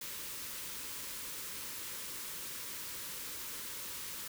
white band-stop noise, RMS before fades -43 dBFS, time 0.01-4.28 s, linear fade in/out 5 ms, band 590 to 870 Hz, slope 96 dB/octave, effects none

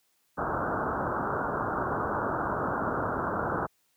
white low-pass noise, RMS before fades -30 dBFS, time 0.37-3.67 s, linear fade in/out 20 ms, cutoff 1500 Hz, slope 96 dB/octave, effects white hiss -71 dBFS RMS until 3.96 s + high-pass 60 Hz 12 dB/octave

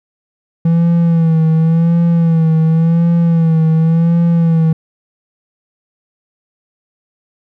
triangle tone with vibrato, 164.81 Hz, E3, in tune, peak -6 dBFS, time 0.65-4.73 s, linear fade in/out 5 ms, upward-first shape sine, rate 0.91 Hz, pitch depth 52 cents each way, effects none

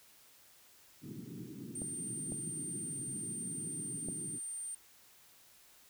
pink band-pass noise, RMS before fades -46 dBFS, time 1.01-4.4 s, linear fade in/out 50 ms, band 120 to 360 Hz, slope 48 dB/octave
sine tone, 8870 Hz, C#9, in tune, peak -39 dBFS, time 1.75-4.75 s, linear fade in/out 5 ms
clicks, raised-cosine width 2 ms, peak -30 dBFS, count 3, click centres 1.819 / 2.321 / 4.086 s
effects white hiss -62 dBFS RMS until 5.89 s

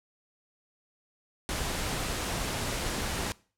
pink noise, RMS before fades -32 dBFS, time 1.49-3.32 s, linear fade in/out 0 ms, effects noise-tail reverb RT60 0.4 s tail -22 dB re dry + low-pass 11000 Hz 12 dB/octave

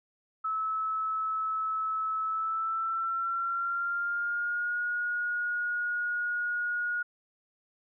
sine tone with pitch glide, 1300 to 1442.4 Hz, E6 to F#6, -24 to -45 cents, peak -28 dBFS, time 0.44-7.03 s, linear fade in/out 10 ms, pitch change +179 cents, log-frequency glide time 2.23-4.79 s, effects none

